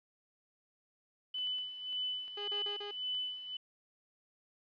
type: tone with tremolo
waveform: sine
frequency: 3002 Hz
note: F#7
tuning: 24 cents sharp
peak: -33 dBFS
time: 1.34-3.57 s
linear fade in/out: 5 ms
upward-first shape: sine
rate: 1.8 Hz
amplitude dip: 70%
type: clicks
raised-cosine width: 0.2 ms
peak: -40 dBFS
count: 6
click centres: 1.385 / 1.472 / 1.585 / 1.928 / 2.28 / 3.148 s
type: tone bursts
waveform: sawtooth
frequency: 410.2 Hz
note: G#4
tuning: 21 cents flat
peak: -38 dBFS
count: 4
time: 2.37-2.912 s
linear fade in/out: 5 ms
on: 110 ms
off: 34 ms
effects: resampled to 11025 Hz + 11-bit